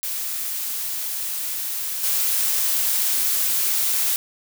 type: noise with level steps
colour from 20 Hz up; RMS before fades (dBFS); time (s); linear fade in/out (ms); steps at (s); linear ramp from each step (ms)
blue; -27 / -21; 0.03-4.16; 0; 2.03; 5
effects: none